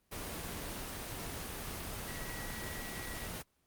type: tone in noise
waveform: sine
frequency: 1928 Hz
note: B6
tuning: 42 cents flat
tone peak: -46 dBFS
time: 2.07-3.28 s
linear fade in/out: 20 ms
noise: pink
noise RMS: -41 dBFS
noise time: 0.11-3.43 s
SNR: -8 dB
effects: pink hiss -75 dBFS RMS until 3.66 s + Opus 24 kbps